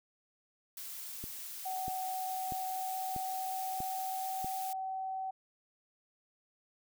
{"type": "noise", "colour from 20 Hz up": "blue", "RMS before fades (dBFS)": -44, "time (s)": [0.77, 4.73], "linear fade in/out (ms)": 2}
{"type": "click train", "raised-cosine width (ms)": 3, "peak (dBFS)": -30, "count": 6, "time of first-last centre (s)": [1.24, 4.445], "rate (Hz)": 1.56}
{"type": "tone with pitch glide", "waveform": "sine", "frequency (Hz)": [751, 761.9], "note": ["F#5", "G5"], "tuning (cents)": [26, -49], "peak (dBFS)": -35, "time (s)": [1.65, 5.31], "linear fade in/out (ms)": 10, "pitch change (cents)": 25, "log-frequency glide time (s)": [2.17, 4.92]}
{"effects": []}